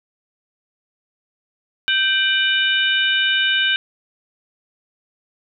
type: tone cluster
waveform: sine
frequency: 1557 / 2380 / 2976 / 3670 Hz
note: G6 / D7 / F#7 / A#7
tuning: -12 / +22 / +9 / -28 cents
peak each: -19 / -24 / -19 / -23 dBFS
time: 1.88-3.76 s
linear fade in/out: 0 ms
effects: none